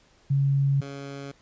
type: tone pair in turn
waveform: sine / 15% pulse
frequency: 138.59 / 139.47 Hz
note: C#3 / C#3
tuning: 0 / +11 cents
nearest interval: unison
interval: 11 cents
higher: second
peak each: -19 / -29 dBFS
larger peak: first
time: 0.3-0.81 / 0.81-1.32 s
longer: neither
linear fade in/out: 10 ms
effects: pink hiss -60 dBFS RMS until 1.41 s + resampled to 16000 Hz